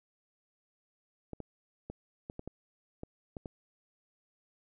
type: clicks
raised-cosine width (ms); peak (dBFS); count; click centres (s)
2; -27; 9; 1.333 / 1.403 / 1.9 / 2.299 / 2.394 / 2.476 / 3.034 / 3.368 / 3.458
effects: none